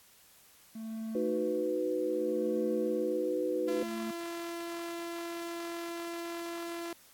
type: tone with tremolo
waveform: triangle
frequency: 222.2 Hz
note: A3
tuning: 17 cents sharp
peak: -33 dBFS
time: 0.75-4.11 s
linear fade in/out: 5 ms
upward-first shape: sine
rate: 0.65 Hz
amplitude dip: 90%
type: chord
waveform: sine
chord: B major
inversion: first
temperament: equal with one note detuned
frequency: 311.1 / 370 / 497.3 Hz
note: D#4 / F#4 / B4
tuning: 0 / 0 / +12 cents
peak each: -35 / -34 / -32 dBFS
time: 1.15-3.83 s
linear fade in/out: 2 ms
type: tone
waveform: sawtooth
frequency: 339.5 Hz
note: F4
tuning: 49 cents flat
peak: -33 dBFS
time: 3.68-6.93 s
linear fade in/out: 2 ms
effects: white hiss -60 dBFS RMS until 7.13 s + AAC 64 kbps